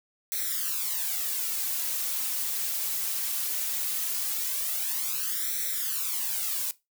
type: noise with flanger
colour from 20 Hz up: blue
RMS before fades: -30 dBFS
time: 0.32-6.71 s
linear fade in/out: 0 ms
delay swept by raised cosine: 0.51 to 4.51 ms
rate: 0.19 Hz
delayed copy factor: +0.85
effects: noise-tail reverb RT60 0.2 s tail -18 dB re dry